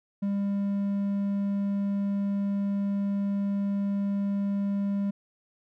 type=tone; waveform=triangle; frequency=200 Hz; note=G3; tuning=35 cents sharp; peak=-23 dBFS; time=0.22-5.11 s; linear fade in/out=10 ms; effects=none